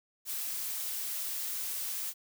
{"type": "noise", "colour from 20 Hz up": "blue", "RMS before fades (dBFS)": -36, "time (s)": [0.25, 2.14], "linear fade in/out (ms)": 50, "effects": []}